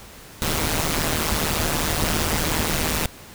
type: noise with amplitude modulation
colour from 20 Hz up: pink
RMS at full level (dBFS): -19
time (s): 0.42-3.06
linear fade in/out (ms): 0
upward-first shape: sine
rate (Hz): 156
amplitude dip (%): 85
effects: pink hiss -43 dBFS RMS until 3.34 s